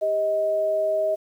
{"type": "tone pair together", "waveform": "sine", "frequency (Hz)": [397.2, 630], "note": ["G4", "D#5"], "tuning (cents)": [23, 21], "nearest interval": "minor sixth", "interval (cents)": 798, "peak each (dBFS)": [-31, -20], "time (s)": [0.01, 1.16], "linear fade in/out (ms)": 20, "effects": ["9-bit"]}